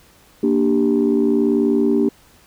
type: chord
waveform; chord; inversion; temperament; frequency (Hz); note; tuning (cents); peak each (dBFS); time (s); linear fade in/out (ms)
sine; G minor; first; equal; 233.1 / 293.7 / 392; Bb3 / D4 / G4; 0 / 0 / 0; -17; 0.43-2.09; 5
effects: tanh soft clip ceiling -7 dBFS + pink hiss -51 dBFS RMS until 2.46 s